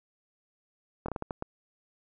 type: slowing click train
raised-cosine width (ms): 1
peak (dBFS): -19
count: 7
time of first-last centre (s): 1.06-1.424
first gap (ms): 24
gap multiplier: 1.37
effects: none